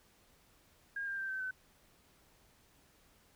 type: tone with pitch steps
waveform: sine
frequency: 1620 / 1594 / 1568.4 / 1543.3 / 1518.5 Hz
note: G#6 / G6 / G6 / G6 / F#6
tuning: -43 / +28 / 0 / -27 / +44 cents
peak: -36 dBFS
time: 0.96-1.51 s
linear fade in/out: 5 ms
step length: 110 ms
effects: pink hiss -67 dBFS RMS until 3.35 s